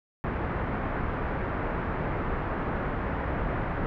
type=low-pass noise; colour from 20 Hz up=pink; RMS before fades=-30 dBFS; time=0.24-3.86 s; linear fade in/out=0 ms; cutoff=1800 Hz; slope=24 dB/octave; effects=none